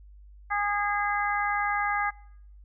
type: harmonic tone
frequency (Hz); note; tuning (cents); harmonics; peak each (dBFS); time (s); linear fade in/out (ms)
410; G#4; -22; 2 / 3 / 4 / 5; -28 / -30 / -31 / -32; 0.5-2.11; 20
effects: noise-tail reverb RT60 0.7 s tail -23 dB re dry + added 50 Hz sine -47 dBFS peak until 2.64 s